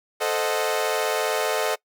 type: chord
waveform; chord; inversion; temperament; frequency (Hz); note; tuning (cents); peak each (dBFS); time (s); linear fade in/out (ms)
sawtooth; A diminished seventh; none; equal with one note detuned; 440 / 523.3 / 622.3 / 737.4; A4 / C5 / Eb5 / Gb5; 0 / 0 / 0 / -6; -22 / -25 / -23 / -26; 0.2-1.76; 20
effects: noise-tail reverb RT60 0.1 s tail -23 dB re dry